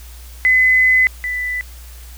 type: tone pair in turn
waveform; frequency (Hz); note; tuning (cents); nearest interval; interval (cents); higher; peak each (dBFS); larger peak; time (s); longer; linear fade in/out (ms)
sine; 2025 / 1989.1; B6 / B6; +43 / +12; unison; 31; first; -9 / -19; first; 0.45-1.07 / 1.24-1.61; first; 0
effects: added 60 Hz sine -34 dBFS peak until 2.17 s + white hiss -43 dBFS RMS until 2.17 s